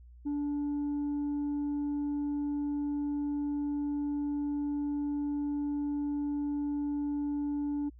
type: tone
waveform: sine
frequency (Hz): 290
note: D4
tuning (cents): -22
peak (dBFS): -27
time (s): 0.25-7.9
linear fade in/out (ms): 20
effects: tanh soft clip ceiling -29 dBFS + added 60 Hz sine -50 dBFS peak until 7.99 s